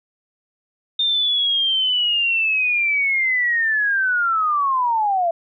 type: linear sweep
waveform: sine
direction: down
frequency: 3639 to 659.3 Hz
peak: -16 dBFS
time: 0.99-5.31 s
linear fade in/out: 5 ms
effects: none